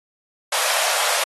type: high-pass noise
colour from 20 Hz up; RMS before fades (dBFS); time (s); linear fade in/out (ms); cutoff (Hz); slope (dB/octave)
pink; -21; 0.52-1.24; 5; 550; 48
effects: AAC 32 kbps